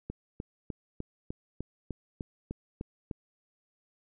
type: click train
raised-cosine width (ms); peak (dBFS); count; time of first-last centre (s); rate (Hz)
3; -23; 11; 0.1-3.112; 3.32
effects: none